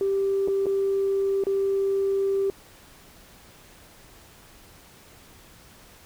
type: tone with dropouts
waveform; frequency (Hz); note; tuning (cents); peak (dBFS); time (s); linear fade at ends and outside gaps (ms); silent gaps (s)
sine; 392; G4; 0; -20; 0.01-2.5; 1; 0.476-0.483 / 0.658-0.666 / 1.438-1.468
effects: tanh soft clip ceiling -16 dBFS + pink hiss -51 dBFS RMS until 6.05 s